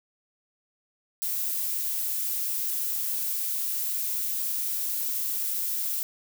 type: noise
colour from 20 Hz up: violet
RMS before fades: -29 dBFS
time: 1.22-6.03 s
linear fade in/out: 0 ms
effects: none